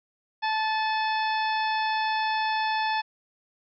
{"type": "harmonic tone with a mistuned harmonic", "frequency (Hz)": 873, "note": "A5", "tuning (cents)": -14, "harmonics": [1, 2, 3, 4, 5, 6], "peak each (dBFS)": [-25, -31, -35, -37, -39, -41], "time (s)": [0.42, 3.02], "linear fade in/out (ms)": 20, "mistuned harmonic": 3, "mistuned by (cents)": -37, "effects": []}